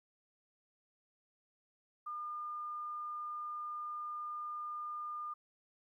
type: tone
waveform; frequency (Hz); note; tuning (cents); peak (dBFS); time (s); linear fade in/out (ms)
sine; 1209; D6; +50; -39; 2.06-5.34; 10
effects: 13-bit